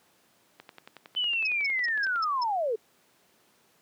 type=click train; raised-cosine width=0.3 ms; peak=-28 dBFS; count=18; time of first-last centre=0.6-2.16 s; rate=10.9 Hz
type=linear sweep; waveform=sine; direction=down; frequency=3052 to 414.3 Hz; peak=-25 dBFS; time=1.16-2.76 s; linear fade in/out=10 ms
type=tone bursts; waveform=sine; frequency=5274 Hz; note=E8; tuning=in tune; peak=-31 dBFS; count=6; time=1.45-2.438 s; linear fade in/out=5 ms; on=23 ms; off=170 ms
effects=pink hiss -64 dBFS RMS until 3.81 s + high-pass 200 Hz 12 dB/octave